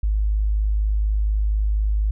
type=tone; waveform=sine; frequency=52.1 Hz; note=G#1; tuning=6 cents sharp; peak=-17 dBFS; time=0.03-2.11 s; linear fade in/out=5 ms; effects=none